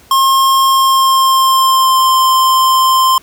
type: tone with pitch glide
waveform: square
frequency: 1071 to 1045.3 Hz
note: C6 to C6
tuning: +40 to -2 cents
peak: -8 dBFS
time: 0.11-3.18 s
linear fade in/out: 2 ms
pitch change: -42 cents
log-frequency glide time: 0.67-2.21 s
effects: pink hiss -44 dBFS RMS until 3.22 s